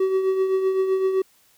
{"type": "tone with tremolo", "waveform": "triangle", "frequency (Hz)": 380.3, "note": "F#4", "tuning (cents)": 48, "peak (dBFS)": -14, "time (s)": [0, 1.22], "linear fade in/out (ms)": 5, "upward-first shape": "triangle", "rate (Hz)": 7.8, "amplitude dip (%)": 55, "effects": ["white hiss -59 dBFS RMS until 1.57 s"]}